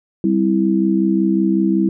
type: chord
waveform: sine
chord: C major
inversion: second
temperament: just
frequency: 196.22 / 261.6 / 327 Hz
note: G3 / C4 / E4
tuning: +2 / 0 / -14 cents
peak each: -16 / -22 / -16 dBFS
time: 0.24-1.89 s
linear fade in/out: 2 ms
effects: none